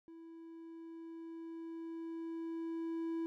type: tone with level ramp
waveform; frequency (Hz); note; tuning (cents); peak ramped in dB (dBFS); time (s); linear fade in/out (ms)
triangle; 329.6; E4; 0; -49 to -33; 0.08-3.26; 0
effects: none